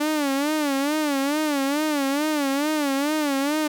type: tone with vibrato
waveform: sawtooth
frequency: 290 Hz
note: D4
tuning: 22 cents flat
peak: -17 dBFS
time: 0-3.68 s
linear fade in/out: 10 ms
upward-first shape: sine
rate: 2.3 Hz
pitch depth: 120 cents each way
effects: none